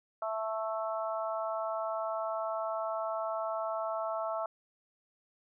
harmonic tone, 220 Hz, A3, in tune, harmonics 3 / 4 / 5 / 6, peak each -34 / -40 / -40 / -39 dBFS, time 0.22-4.46 s, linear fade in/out 2 ms, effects none

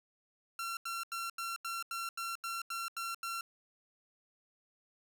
sawtooth tone bursts, 1362 Hz, F6, 44 cents flat, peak -33 dBFS, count 11, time 0.59-3.41 s, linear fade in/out 2 ms, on 180 ms, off 84 ms, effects none

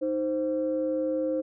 sine tone pair together, 311.2 / 523.3 Hz, D#4 / C5, 0 / 0 cents, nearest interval major sixth, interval 900 cents, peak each -28 / -26 dBFS, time 0.01-1.42 s, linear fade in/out 20 ms, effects tanh soft clip ceiling -18 dBFS

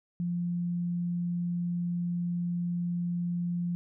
sine tone, 174.2 Hz, F3, 4 cents flat, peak -28 dBFS, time 0.2-3.75 s, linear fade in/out 0 ms, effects none

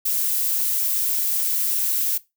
violet noise, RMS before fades -22 dBFS, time 0.05-2.18 s, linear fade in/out 10 ms, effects noise-tail reverb RT60 0.2 s tail -18 dB re dry

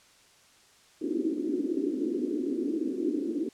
white band-pass noise, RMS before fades -30 dBFS, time 1.01-3.49 s, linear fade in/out 5 ms, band 260 to 360 Hz, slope 48 dB/octave, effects white hiss -59 dBFS RMS until 3.53 s + low-pass 8000 Hz 12 dB/octave

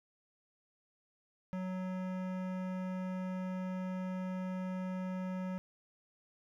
sine tone with hard clipping, 185.3 Hz, F#3, 3 cents sharp, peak -38 dBFS, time 1.53-5.58 s, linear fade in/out 0 ms, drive 17 dB, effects none

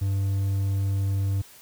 triangle tone, 98 Hz, G2, in tune, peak -20 dBFS, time 0.01-1.42 s, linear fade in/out 10 ms, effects white hiss -50 dBFS RMS until 1.61 s

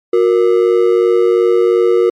triangle ring-modulated tone, 415.3 Hz, G#4, in tune, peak -3 dBFS, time 0.13-2.1 s, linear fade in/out 5 ms, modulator 51.4 Hz, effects MP3 96 kbps

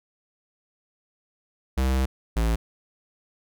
square tone pair in turn, 65.5 / 56.25 Hz, C2 / A1, +2 / +39 cents, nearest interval minor third, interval 263 cents, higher first, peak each -21 dBFS, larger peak neither, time 1.77-2.06 / 2.36-2.56 s, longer first, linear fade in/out 10 ms, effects none

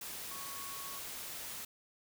sine tone in noise, 1108.7 Hz, C#6, in tune, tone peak -48 dBFS, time 0.31-0.99 s, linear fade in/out 5 ms, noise white, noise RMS -44 dBFS, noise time 0.01-1.65 s, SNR -7 dB, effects none

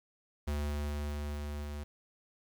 square tone with level ramp, 73.42 Hz, D2, in tune, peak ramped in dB -32 to -39 dBFS, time 0.47-1.84 s, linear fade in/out 10 ms, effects 10-bit

